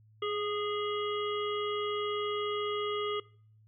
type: harmonic tone with a mistuned harmonic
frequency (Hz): 412.2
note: G#4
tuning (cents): -13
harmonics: 1 / 3 / 5 / 7 / 8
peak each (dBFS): -32 / -36 / -43 / -42 / -42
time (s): 0.22-3.2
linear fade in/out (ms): 5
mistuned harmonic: 1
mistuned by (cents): +22
effects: noise-tail reverb RT60 0.5 s tail -22 dB re dry + added 108 Hz sine -58 dBFS peak until 3.67 s